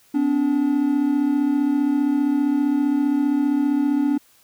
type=tone pair together; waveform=triangle; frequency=253.3 / 288.5 Hz; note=B3 / D4; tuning=+44 / -31 cents; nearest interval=major second; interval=225 cents; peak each=-21 / -16 dBFS; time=0.14-4.18 s; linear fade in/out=10 ms; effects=white hiss -56 dBFS RMS until 4.43 s